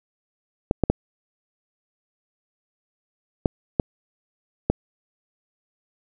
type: clicks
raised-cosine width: 2 ms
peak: -4 dBFS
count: 6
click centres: 0.711 / 0.837 / 0.9 / 3.458 / 3.798 / 4.7 s
effects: none